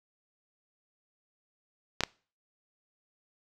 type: clicks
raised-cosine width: 0.2 ms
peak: -10 / -7 dBFS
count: 2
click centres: 2.007 / 2.036 s
effects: noise-tail reverb RT60 0.4 s tail -25 dB re dry